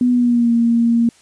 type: tone with pitch glide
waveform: sine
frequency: 246.9 to 233.2 Hz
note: B3 to A#3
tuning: 0 to +1 cents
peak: -11 dBFS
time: 0.01-1.09 s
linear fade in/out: 2 ms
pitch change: -99 cents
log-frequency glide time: 0.11-0.52 s
effects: white hiss -51 dBFS RMS until 1.21 s + resampled to 22050 Hz